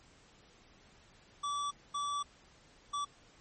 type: tone bursts at uneven times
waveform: square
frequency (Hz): 1153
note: D6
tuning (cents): -32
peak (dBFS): -34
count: 3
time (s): 1.43-1.71 / 1.94-2.23 / 2.93-3.05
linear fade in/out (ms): 10
effects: pink hiss -62 dBFS RMS until 3.4 s + MP3 32 kbps